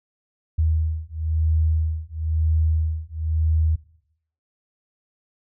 sine beating tone pair, 78.9 / 79.9 Hz, D#2 / D#2, +25 / +47 cents, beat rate 1 Hz, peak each -22 dBFS, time 0.58-3.76 s, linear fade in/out 10 ms, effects noise-tail reverb RT60 0.7 s tail -20 dB re dry

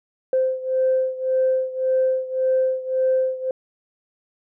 sine beating tone pair, 519 / 520.8 Hz, C5 / C5, -14 / -8 cents, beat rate 1.8 Hz, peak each -19 / -22 dBFS, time 0.33-3.51 s, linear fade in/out 2 ms, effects tanh soft clip ceiling -11 dBFS

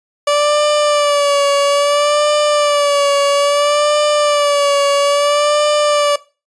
30% pulse tone with vibrato, 580 Hz, D5, 22 cents flat, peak -8 dBFS, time 0.27-6.16 s, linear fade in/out 5 ms, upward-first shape sine, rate 0.6 Hz, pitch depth 45 cents each way, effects noise-tail reverb RT60 0.3 s tail -18 dB re dry + resampled to 22050 Hz

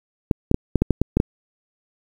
clicks, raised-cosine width 3 ms, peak -3 dBFS, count 9, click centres 0.312 / 0.514 / 0.544 / 0.757 / 0.82 / 0.907 / 1.016 / 1.17 / 1.201 s, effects 7-bit

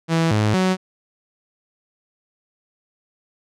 sawtooth tone with pitch steps, 164.3 / 106.6 / 186.3 Hz, E3 / G#2 / F#3, -5 / +46 / +12 cents, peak -12 dBFS, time 0.08-0.77 s, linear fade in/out 50 ms, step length 230 ms, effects low-pass 7000 Hz 12 dB/octave

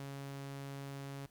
sawtooth tone, 138.59 Hz, C#3, in tune, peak -39 dBFS, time 0-1.26 s, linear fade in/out 2 ms, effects pink hiss -69 dBFS RMS until 1.3 s

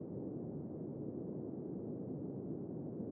white band-pass noise, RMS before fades -44 dBFS, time 0-3.11 s, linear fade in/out 10 ms, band 120 to 390 Hz, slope 24 dB/octave, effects none

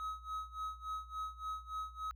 triangle tone with tremolo, 1275 Hz, D#6, 42 cents sharp, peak -35 dBFS, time 0-2.11 s, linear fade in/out 0 ms, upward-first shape sine, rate 3.5 Hz, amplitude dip 90%, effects added 60 Hz sine -52 dBFS peak until 2.15 s

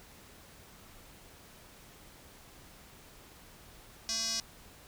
square tone with band-pass filter, 225.5 Hz, A3, 43 cents sharp, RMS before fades -34 dBFS, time 4.09-4.4 s, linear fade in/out 0 ms, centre 5400 Hz, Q 5.4, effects pink hiss -55 dBFS RMS until 4.87 s

